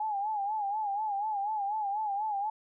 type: tone with vibrato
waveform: sine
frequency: 830.6 Hz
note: G#5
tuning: in tune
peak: -29 dBFS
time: 0-2.5 s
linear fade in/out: 5 ms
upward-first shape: sine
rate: 4.1 Hz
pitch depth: 93 cents each way
effects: none